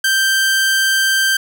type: tone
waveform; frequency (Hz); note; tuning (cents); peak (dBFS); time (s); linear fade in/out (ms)
sawtooth; 1568; G6; 0; -9; 0.04-1.37; 5
effects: none